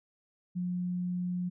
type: tone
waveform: sine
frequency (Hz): 179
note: F3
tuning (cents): +43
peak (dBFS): -30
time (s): 0.55-1.5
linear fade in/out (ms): 20
effects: none